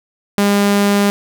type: tone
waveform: sawtooth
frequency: 202.3 Hz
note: G#3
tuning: 45 cents flat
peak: -7 dBFS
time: 0.38-1.1 s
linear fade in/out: 0 ms
effects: none